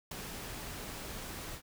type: noise with ADSR envelope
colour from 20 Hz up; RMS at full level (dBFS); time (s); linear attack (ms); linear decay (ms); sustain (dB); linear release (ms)
pink; -35; 0.11-1.62; 7; 3; -8; 75
effects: none